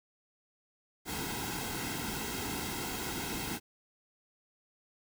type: noise with comb filter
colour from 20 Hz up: pink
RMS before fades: -37 dBFS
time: 1.05-3.6 s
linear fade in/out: 50 ms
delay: 1.7 ms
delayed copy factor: -0.75
effects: none